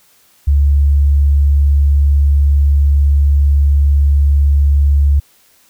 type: tone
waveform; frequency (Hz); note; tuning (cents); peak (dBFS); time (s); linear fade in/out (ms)
sine; 71.1; C#2; +45; -7; 0.47-5.2; 10
effects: white hiss -51 dBFS RMS until 5.69 s